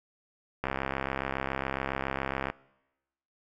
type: click train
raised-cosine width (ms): 0.5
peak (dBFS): -15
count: 126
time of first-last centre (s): 0.64-2.5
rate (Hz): 67.2
effects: noise-tail reverb RT60 1.0 s tail -23 dB re dry